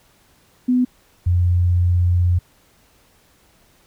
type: tone pair in turn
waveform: sine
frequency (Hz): 250 / 88.39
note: B3 / F2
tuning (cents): +21 / +21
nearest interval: octave + tritone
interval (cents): 1800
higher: first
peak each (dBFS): -13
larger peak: neither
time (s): 0.68-0.85 / 1.26-2.39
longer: second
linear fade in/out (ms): 10
effects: pink hiss -56 dBFS RMS until 3.86 s